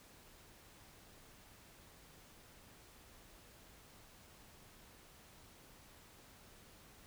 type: silence
effects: pink hiss -61 dBFS RMS until 7.06 s